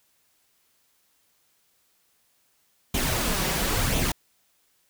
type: noise with flanger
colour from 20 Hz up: pink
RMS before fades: -25 dBFS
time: 2.94-4.12 s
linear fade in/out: 5 ms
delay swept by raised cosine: 0.3 to 5.4 ms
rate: 0.97 Hz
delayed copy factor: +0.5
effects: white hiss -67 dBFS RMS until 4.89 s